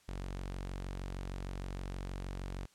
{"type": "tone", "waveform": "sawtooth", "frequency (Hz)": 46.43, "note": "F#1", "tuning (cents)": 7, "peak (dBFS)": -35, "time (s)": [0.08, 2.66], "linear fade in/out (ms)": 10, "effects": ["white hiss -67 dBFS RMS until 2.74 s", "low-pass 9000 Hz 12 dB/octave"]}